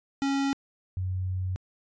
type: tone pair in turn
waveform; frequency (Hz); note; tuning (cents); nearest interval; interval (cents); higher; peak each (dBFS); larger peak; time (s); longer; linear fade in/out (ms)
square / sine; 275.6 / 92.64; C#4 / F#2; -10 / +3; octave + perfect fifth; 1887; first; -25 / -27; first; 0.22-0.53 / 0.97-1.56; second; 0
effects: resampled to 16000 Hz